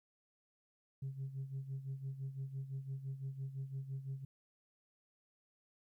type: tone with tremolo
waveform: sine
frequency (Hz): 135.1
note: C#3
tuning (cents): -44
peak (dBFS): -36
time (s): 1.02-4.25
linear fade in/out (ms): 5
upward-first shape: sine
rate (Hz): 5.9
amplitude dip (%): 75
effects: tanh soft clip ceiling -36 dBFS + 13-bit